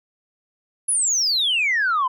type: exponential sweep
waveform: sine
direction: down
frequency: 10690 to 987.8 Hz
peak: -16 dBFS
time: 0.88-2.08 s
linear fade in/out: 10 ms
effects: tanh soft clip ceiling -14 dBFS